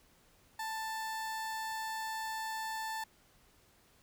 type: tone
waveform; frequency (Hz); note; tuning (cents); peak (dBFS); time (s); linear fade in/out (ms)
30% pulse; 884; A5; +8; -34; 0.59-3.04; 5
effects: pink hiss -66 dBFS RMS until 4.02 s